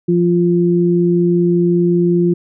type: tone pair together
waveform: sine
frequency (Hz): 173.75 / 348.5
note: F3 / F4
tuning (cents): -9 / -4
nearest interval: octave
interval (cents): 1205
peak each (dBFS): -13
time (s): 0.08-2.34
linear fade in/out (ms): 10
effects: none